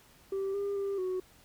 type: tone with pitch steps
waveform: sine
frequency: 389.4 / 401.5 / 396.3 / 370.1 Hz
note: G4 / G4 / G4 / F#4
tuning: -12 / +41 / +19 / 0 cents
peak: -28 dBFS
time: 0.32-1.2 s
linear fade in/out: 5 ms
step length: 220 ms
effects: tanh soft clip ceiling -29 dBFS + pink hiss -60 dBFS RMS until 1.44 s